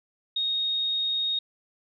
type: tone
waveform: sine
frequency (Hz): 3729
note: A#7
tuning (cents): 0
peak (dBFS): -24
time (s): 0.36-1.39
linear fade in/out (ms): 5
effects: none